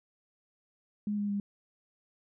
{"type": "tone with pitch steps", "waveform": "sine", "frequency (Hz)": [207.7, 204.8, 202], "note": ["G#3", "G#3", "G#3"], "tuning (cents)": [0, -24, -48], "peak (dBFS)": -29, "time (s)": [1.07, 1.4], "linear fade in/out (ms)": 2, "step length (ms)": 110, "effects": []}